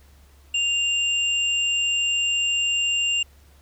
sine tone pair together, 2794 / 7459 Hz, F7 / A#8, 0 / 0 cents, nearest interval octave + perfect fourth, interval 1700 cents, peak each -20 / -30 dBFS, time 0.54-3.23 s, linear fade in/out 5 ms, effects added 70 Hz sine -50 dBFS peak until 3.61 s + pink hiss -58 dBFS RMS until 3.61 s

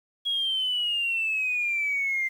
sine exponential sweep, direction down, 3322 to 2084 Hz, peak -23 dBFS, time 0.25-2.29 s, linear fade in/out 20 ms, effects tanh soft clip ceiling -19 dBFS + 9-bit

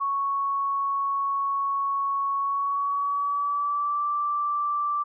sine tone with pitch glide, 1108.7 to 1171.2 Hz, C#6 to D6, 0 to -5 cents, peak -23 dBFS, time 0-5.04 s, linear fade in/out 20 ms, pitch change +95 cents, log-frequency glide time 2.38-4.07 s, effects none

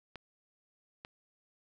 clicks, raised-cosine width 0.3 ms, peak -28 dBFS, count 2, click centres 0.157 / 1.049 s, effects none

